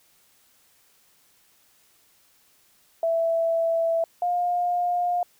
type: tone pair in turn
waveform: sine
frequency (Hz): 662 / 708.4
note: E5 / F5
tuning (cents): +7 / +24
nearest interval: minor second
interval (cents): 117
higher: second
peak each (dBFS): -20 / -21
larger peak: first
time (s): 3.03-4.04 / 4.22-5.23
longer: neither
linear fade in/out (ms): 2
effects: white hiss -61 dBFS RMS until 5.39 s